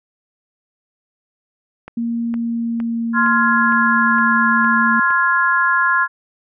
click train, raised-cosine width 0.5 ms, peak -18 dBFS, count 8, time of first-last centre 1.88-5.106 s, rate 2.17 Hz
sine tone with pitch glide, 233.1 to 226.7 Hz, A#3 to A#3, 0 to -48 cents, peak -18 dBFS, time 1.97-5 s, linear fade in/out 5 ms, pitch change -48 cents, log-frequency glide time 2.29-4.45 s
sine chord, F minor, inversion second, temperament just, 1047.7 / 1396.9 / 1676.3 Hz, C6 / F6 / Ab6, +2 / 0 / +16 cents, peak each -17 dBFS, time 3.13-6.08 s, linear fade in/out 50 ms
effects none

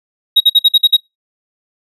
triangle tone bursts, 3799 Hz, A#7, 32 cents sharp, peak -3 dBFS, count 7, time 0.36-0.968 s, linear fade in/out 10 ms, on 44 ms, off 50 ms, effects noise-tail reverb RT60 0.2 s tail -25 dB re dry + resampled to 32000 Hz

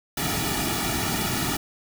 pink noise with comb filter, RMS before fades -26 dBFS, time 0.17-1.57 s, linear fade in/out 5 ms, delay 1.9 ms, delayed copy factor -1, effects none

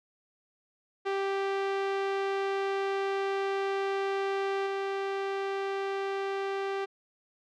sawtooth tone with level steps, 392 Hz, G4, in tune, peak -24 / -26 dBFS, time 1.05-6.86 s, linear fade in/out 20 ms, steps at 4.66 s, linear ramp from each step 10 ms, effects low-pass 3000 Hz 12 dB/octave

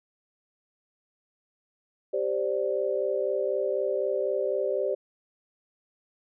sine chord, G suspended fourth, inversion none, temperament equal, 392 / 523.3 / 587.3 Hz, G4 / C5 / D5, 0 / 0 / 0 cents, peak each -29 dBFS, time 2.13-4.95 s, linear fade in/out 10 ms, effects none

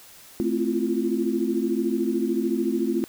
sine chord, F major seventh, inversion first, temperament equal with one note detuned, 220 / 261.6 / 335.6 / 349.2 Hz, A3 / C4 / E4 / F4, 0 / 0 / +31 / 0 cents, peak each -27 dBFS, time 0.4-3.04 s, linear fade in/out 0 ms, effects white hiss -48 dBFS RMS until 3.08 s

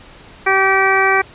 harmonic tone, 386.1 Hz, G4, 26 cents flat, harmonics 1 / 2 / 3 / 4 / 5 / 6, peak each -18 / -18 / -18 / -18 / -18 / -18 dBFS, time 0.46-1.22 s, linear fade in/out 10 ms, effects pink hiss -41 dBFS RMS until 1.34 s + resampled to 8000 Hz

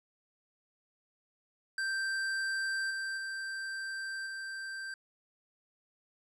square tone with level steps, 1568 Hz, G6, in tune, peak -32 / -35 / -37 / -39 dBFS, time 1.78-4.94 s, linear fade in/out 2 ms, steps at 2.9 / 3.17 / 4.26 s, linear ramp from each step 10 ms, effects low-pass 8000 Hz 12 dB/octave

